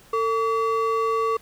triangle ring-modulated tone, 795 Hz, G5, 24 cents sharp, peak -15 dBFS, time 0.13-1.37 s, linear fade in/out 5 ms, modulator 345 Hz, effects pink hiss -52 dBFS RMS until 1.41 s

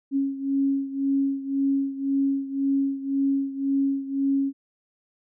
sine beating tone pair, 274.1 / 276 Hz, C#4 / C#4, -19 / -7 cents, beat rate 1.9 Hz, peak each -23 / -27 dBFS, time 0.11-4.53 s, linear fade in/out 50 ms, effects none

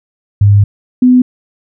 sine tone pair in turn, 101.7 / 251 Hz, G#2 / B3, -36 / +28 cents, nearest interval octave + major third, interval 1564 cents, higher second, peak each -3 dBFS, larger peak neither, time 0.41-0.64 / 1.02-1.22 s, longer first, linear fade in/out 5 ms, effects none

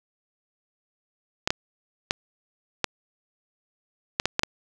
clicks, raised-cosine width 0.2 ms, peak -4 dBFS, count 8, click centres 1.475 / 1.505 / 2.109 / 2.843 / 4.199 / 4.256 / 4.394 / 4.434 s, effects none

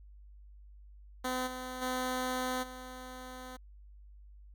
10% pulse tone with level steps, 254.8 Hz, C4, 46 cents flat, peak -24 / -31 / -24 / -36 dBFS, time 1.24-3.57 s, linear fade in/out 10 ms, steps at 1.46 / 1.81 / 2.62 s, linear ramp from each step 20 ms, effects added 50 Hz sine -51 dBFS peak until 4.54 s

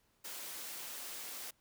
white high-pass noise, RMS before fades -45 dBFS, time 0.24-1.51 s, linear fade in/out 10 ms, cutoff 250 Hz, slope 12 dB/octave, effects pink hiss -74 dBFS RMS until 1.6 s

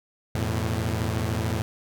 sawtooth chord, E suspended fourth, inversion none, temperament equal with one note detuned, 84.48 / 110 / 123.47 Hz, E2 / A2 / B2, +43 / 0 / 0 cents, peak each -25 / -23 / -29 dBFS, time 0.35-1.62 s, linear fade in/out 0 ms, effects none

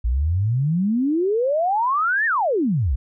sine exponential two-way sweep, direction up then down, 55 to 1864.7 to 55 Hz, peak -17 dBFS, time 0.04-2.96 s, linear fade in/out 10 ms, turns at 2.26 s, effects none

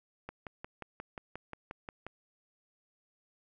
click train, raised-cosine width 0.5 ms, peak -26 dBFS, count 11, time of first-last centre 0.29-2.066 s, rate 5.63 Hz, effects none

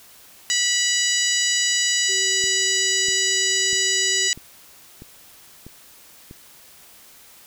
harmonic tone, 979 Hz, B5, 15 cents flat, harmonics 2 / 3 / 4 / 5 / 6 / 7 / 8, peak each -25 / -25 / -27 / -27 / -29 / -24 / -27 dBFS, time 0.5-4.33 s, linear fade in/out 0 ms
sine tone with vibrato, 381.4 Hz, G4, 47 cents flat, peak -33 dBFS, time 2.08-4.29 s, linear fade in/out 20 ms, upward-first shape triangle, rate 8.3 Hz, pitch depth 12 cents each way
click train, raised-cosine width 3 ms, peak -26 dBFS, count 7, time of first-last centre 2.44-6.311 s, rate 1.55 Hz
effects white hiss -48 dBFS RMS until 7.46 s

